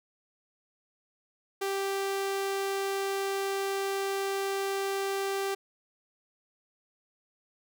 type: tone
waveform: sawtooth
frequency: 392 Hz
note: G4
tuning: in tune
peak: -25 dBFS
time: 1.61-5.55 s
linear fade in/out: 10 ms
effects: none